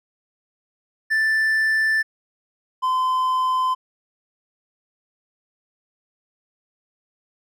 triangle tone pair in turn, 1765 / 1026.4 Hz, A6 / C6, +5 / -34 cents, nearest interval major sixth, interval 939 cents, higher first, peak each -15 / -16 dBFS, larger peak first, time 1.1-2.03 / 2.82-3.75 s, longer neither, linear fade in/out 20 ms, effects none

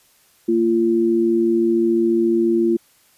sine tone pair together, 228.7 / 342.7 Hz, A#3 / F4, -33 / -33 cents, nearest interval perfect fifth, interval 700 cents, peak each -20 / -15 dBFS, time 0.48-2.77 s, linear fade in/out 10 ms, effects white hiss -56 dBFS RMS until 3.17 s + resampled to 32000 Hz

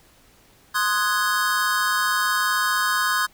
square chord, Ab dominant seventh, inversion first, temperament equal, 1046.5 / 1244.5 / 1480 / 1661.2 Hz, C6 / Eb6 / Gb6 / Ab6, 0 / 0 / 0 / 0 cents, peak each -26 dBFS, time 0.74-3.27 s, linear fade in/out 20 ms, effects pink hiss -55 dBFS RMS until 3.33 s

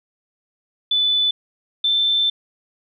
sine tone pair in turn, 3492 / 3545 Hz, A7 / A7, -14 / +12 cents, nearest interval unison, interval 26 cents, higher second, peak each -15 dBFS, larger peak neither, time 0.91-1.31 / 1.84-2.3 s, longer second, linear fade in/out 5 ms, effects none

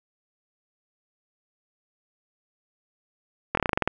slowing click train, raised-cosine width 0.5 ms, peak -7 dBFS, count 10, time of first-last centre 3.55-3.876 s, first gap 23 ms, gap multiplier 1.11, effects none

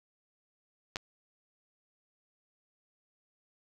clicks, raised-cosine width 0.2 ms, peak -16 / -21 dBFS, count 2, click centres 0.959 / 0.968 s, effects none

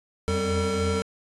square tone cluster, 84.3 / 87.7 / 193.5 / 451.5 Hz, E2 / F2 / G3 / A4, +39 / +8 / -22 / +45 cents, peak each -34 / -30 / -30 / -27 dBFS, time 0.28-1.02 s, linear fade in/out 0 ms, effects resampled to 22050 Hz

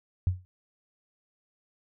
sine tone with exponential decay, 91.2 Hz, F#2, 24 cents flat, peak -18 dBFS, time 0.27-0.45 s, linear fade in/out 0 ms, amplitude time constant 38 ms, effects none

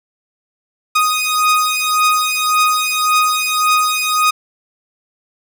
sawtooth beating tone pair, 1244.5 / 1246.3 Hz, D#6 / D#6, 0 / +2 cents, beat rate 1.8 Hz, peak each -12 dBFS, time 0.95-4.31 s, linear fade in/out 10 ms, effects none

